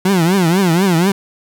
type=tone with vibrato; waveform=30% pulse; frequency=179.4 Hz; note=F3; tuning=47 cents sharp; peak=-8 dBFS; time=0.05-1.12 s; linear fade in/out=5 ms; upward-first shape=triangle; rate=4.1 Hz; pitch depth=220 cents each way; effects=none